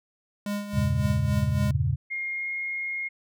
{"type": "tone with tremolo", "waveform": "square", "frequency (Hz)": 204.5, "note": "G#3", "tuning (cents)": -26, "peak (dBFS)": -27, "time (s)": [0.46, 1.71], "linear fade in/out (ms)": 2, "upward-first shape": "sine", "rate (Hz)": 3.6, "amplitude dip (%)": 65}
{"type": "chord", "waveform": "sine", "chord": "E diminished seventh", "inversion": "none", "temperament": "equal with one note detuned", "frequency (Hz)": [82.41, 98, 116.54, 137.95], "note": ["E2", "G2", "Bb2", "Db3"], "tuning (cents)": [0, 0, 0, -8], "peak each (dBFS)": [-28, -29, -28, -26], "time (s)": [0.73, 1.96], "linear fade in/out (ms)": 20}
{"type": "tone with pitch glide", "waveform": "sine", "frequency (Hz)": [2132, 2144], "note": ["C7", "C7"], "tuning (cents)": [32, 42], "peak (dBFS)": -28, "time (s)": [2.1, 3.09], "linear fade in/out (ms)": 20, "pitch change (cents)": 10, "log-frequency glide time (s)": [2.32, 2.5]}
{"effects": []}